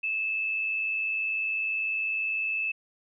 sine tone with amplitude modulation, 2614 Hz, E7, 15 cents flat, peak -24 dBFS, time 0.03-2.72 s, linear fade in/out 10 ms, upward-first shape sine, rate 100 Hz, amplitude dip 50%, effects none

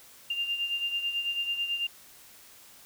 sine beating tone pair, 2794 / 2803.1 Hz, F7 / F7, 0 / +6 cents, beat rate 9.1 Hz, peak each -29 / -36 dBFS, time 0.3-1.87 s, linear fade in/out 5 ms, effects white hiss -53 dBFS RMS until 2.85 s

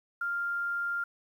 sine tone, 1396.9 Hz, F6, in tune, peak -29 dBFS, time 0.21-1.04 s, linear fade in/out 5 ms, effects 10-bit

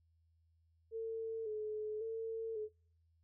sine tone with vibrato, 438.6 Hz, A4, 6 cents flat, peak -38 dBFS, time 0.91-2.69 s, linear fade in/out 50 ms, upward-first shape square, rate 0.91 Hz, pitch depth 43 cents each way, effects noise-tail reverb RT60 0.5 s tail -25 dB re dry + added 82 Hz sine -70 dBFS peak until 3.23 s

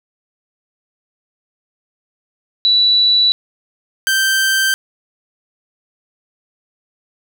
sine / sawtooth tone pair in turn, 3947 / 1562.1 Hz, B7 / G6, -2 / -7 cents, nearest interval octave + major third, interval 1605 cents, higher first, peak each -9 dBFS, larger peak neither, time 2.65-3.32 / 4.07-4.74 s, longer neither, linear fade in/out 0 ms, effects none

